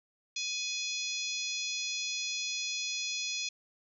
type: harmonic tone with a mistuned harmonic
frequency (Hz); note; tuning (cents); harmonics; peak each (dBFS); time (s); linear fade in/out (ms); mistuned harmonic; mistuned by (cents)
835; G#5; +9; 3 / 4 / 5 / 6 / 7 / 8; -38 / -39 / -40 / -41 / -41 / -42; 0.36-3.49; 5; 4; +32
effects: none